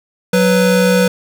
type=tone pair together; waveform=square; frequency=185 / 496.2 Hz; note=F#3 / B4; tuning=0 / +8 cents; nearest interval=octave + perfect fourth; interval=1708 cents; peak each=-13 dBFS; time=0.33-1.08 s; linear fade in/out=5 ms; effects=none